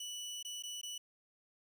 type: tone with dropouts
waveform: 25% pulse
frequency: 2960 Hz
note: F#7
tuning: in tune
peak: -38 dBFS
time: 0-0.98 s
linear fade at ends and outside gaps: 5 ms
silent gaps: 0.428-0.448 / 0.625-0.635 / 0.814-0.831 s
effects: none